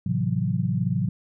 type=chord; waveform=sine; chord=F# half-diminished seventh; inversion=first; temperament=just; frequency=111 / 133.2 / 166.5 / 185 Hz; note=A2 / C3 / E3 / F#3; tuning=+16 / +31 / +18 / 0 cents; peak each=-27 dBFS; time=0.06-1.09 s; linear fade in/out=5 ms; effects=none